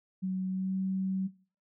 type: tone with pitch glide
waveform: sine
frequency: 187.2 to 190.03 Hz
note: F#3 to F#3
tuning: +20 to +46 cents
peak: -29 dBFS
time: 0.22-1.28 s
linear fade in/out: 20 ms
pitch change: +26 cents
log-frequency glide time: 0.48-0.75 s
effects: noise-tail reverb RT60 0.4 s tail -18 dB re dry